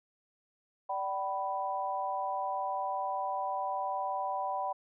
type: chord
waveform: sine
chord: G major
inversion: second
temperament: equal with one note detuned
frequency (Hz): 587.3 / 767 / 987.8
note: D5 / G5 / B5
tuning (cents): 0 / -38 / 0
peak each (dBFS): -39 / -34 / -35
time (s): 0.89-4.73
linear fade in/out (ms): 10
effects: none